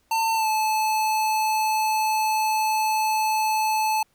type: tone with pitch glide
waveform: square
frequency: 898 to 868.4 Hz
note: A5 to A5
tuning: +35 to -23 cents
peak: -21 dBFS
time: 0.11-4.03 s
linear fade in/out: 5 ms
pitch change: -58 cents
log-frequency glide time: 0.34-0.48 s
effects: pink hiss -66 dBFS RMS until 4.14 s